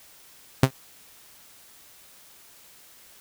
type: tone with exponential decay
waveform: sawtooth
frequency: 132 Hz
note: C3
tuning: 16 cents sharp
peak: -7 dBFS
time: 0.63-0.71 s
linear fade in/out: 5 ms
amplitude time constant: 16 ms
effects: white hiss -52 dBFS RMS until 3.2 s